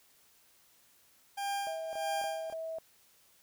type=tone with tremolo; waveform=40% pulse; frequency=800 Hz; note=G5; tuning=35 cents sharp; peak=-31 dBFS; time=1.37-2.54 s; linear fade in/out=10 ms; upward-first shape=sine; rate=1.6 Hz; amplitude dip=85%
type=tone bursts; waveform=sine; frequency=648 Hz; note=E5; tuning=30 cents flat; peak=-36 dBFS; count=4; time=1.67-2.785 s; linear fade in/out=0 ms; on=260 ms; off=25 ms
effects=white hiss -65 dBFS RMS until 3.42 s